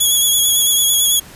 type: tone with vibrato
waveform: 10% pulse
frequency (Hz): 3353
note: G#7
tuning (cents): +16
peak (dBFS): -4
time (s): 0-1.2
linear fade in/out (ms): 10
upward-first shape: triangle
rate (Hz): 9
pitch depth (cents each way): 36
effects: pink hiss -39 dBFS RMS until 1.35 s + resampled to 32000 Hz